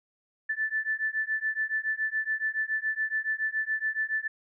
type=beating tone pair; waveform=sine; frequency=1752 / 1759.1 Hz; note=A6 / A6; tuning=-8 / -1 cents; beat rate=7.1 Hz; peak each=-30 / -30 dBFS; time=0.49-4.28 s; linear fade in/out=10 ms; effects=none